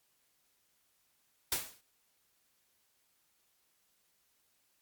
white noise with exponential decay, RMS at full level -29 dBFS, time 1.52-1.81 s, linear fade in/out 2 ms, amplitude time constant 62 ms, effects white hiss -74 dBFS RMS until 4.81 s + MP3 96 kbps

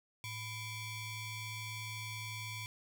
sawtooth ring-modulated tone, 1108.7 Hz, C#6, in tune, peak -34 dBFS, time 0.24-2.66 s, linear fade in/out 0 ms, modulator 1220 Hz, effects none

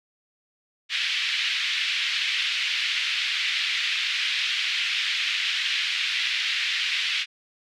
white band-pass noise, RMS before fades -26 dBFS, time 0.89-7.26 s, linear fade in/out 50 ms, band 2000 to 3600 Hz, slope 24 dB/octave, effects none

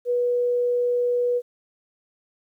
sine tone, 487.6 Hz, B4, 22 cents flat, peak -19 dBFS, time 0.05-1.42 s, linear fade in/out 50 ms, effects 10-bit

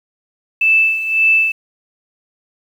sine tone with tremolo, 2637 Hz, E7, in tune, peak -8 dBFS, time 0.61-1.52 s, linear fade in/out 5 ms, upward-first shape sine, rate 1.8 Hz, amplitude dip 70%, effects 7-bit

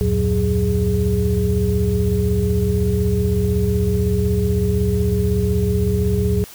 sine tone cluster, 72.3 / 88.3 / 113.9 / 184.6 / 414.3 Hz, D2 / F2 / A#2 / F#3 / G#4, -27 / +20 / -40 / -4 / -4 cents, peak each -21 dBFS, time 0.01-6.44 s, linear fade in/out 0 ms, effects tanh soft clip ceiling -6 dBFS + white hiss -40 dBFS RMS until 6.54 s

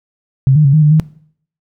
sine tone with pitch steps, 133.8 / 152.4 / 138 / 155 / 149.7 / 156.4 Hz, C3 / D#3 / C#3 / D#3 / D3 / D#3, +39 / -36 / -7 / -6 / +33 / +9 cents, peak -5 dBFS, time 0.47-0.998 s, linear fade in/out 0 ms, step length 88 ms, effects noise-tail reverb RT60 0.6 s tail -20 dB re dry

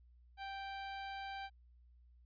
sawtooth tone, 784 Hz, G5, in tune, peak -39 dBFS, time 0.37-1.5 s, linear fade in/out 50 ms, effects added 60 Hz sine -61 dBFS peak until 2.25 s + resampled to 11025 Hz

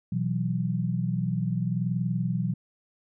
sine chord, B suspended fourth, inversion none, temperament just, 123.47 / 164.63 / 185.21 Hz, B2 / E3 / F#3, 0 / -2 / +2 cents, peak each -29 dBFS, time 0.12-2.54 s, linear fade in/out 5 ms, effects none

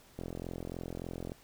click train, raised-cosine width 2 ms, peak -26 dBFS, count 50, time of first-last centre 0.19-1.319 s, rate 43.4 Hz, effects pink hiss -60 dBFS RMS until 1.43 s

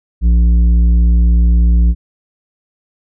triangle tone with tanh clipping, 58.27 Hz, A#1, in tune, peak -8 dBFS, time 0.21-1.95 s, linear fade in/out 50 ms, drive 12 dB, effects none

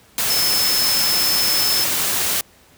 sine tone in noise, 5240 Hz, E8, 11 cents flat, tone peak -18 dBFS, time 0.3-1.84 s, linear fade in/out 2 ms, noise white, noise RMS -20 dBFS, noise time 0.18-2.41 s, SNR -1 dB, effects pink hiss -51 dBFS RMS until 2.77 s + high-pass 60 Hz 12 dB/octave

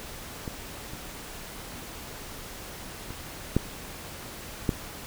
clicks, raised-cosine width 3 ms, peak -20 / -26 / -26 / -8 / -10 dBFS, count 5, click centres 0.478 / 0.935 / 3.106 / 3.566 / 4.692 s, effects pink hiss -41 dBFS RMS until 5.06 s

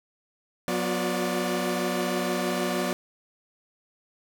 sawtooth tone cluster, 182.7 / 246.8 / 359 / 585 Hz, F#3 / B3 / F4 / D5, -22 / -1 / +48 / -7 cents, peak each -27 dBFS, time 0.68-2.93 s, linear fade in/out 0 ms, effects none

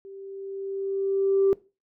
sine tone with level ramp, 390.9 Hz, G4, 5 cents flat, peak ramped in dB -40 to -15 dBFS, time 0.05-1.53 s, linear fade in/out 0 ms, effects noise-tail reverb RT60 0.3 s tail -21 dB re dry + tanh soft clip ceiling -13 dBFS

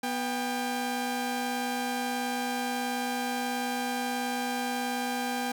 sawtooth tone pair together, 245.5 / 795 Hz, B3 / G5, -10 / +24 cents, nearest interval octave + minor sixth, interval 2034 cents, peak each -28 dBFS, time 0.03-5.52 s, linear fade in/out 5 ms, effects none

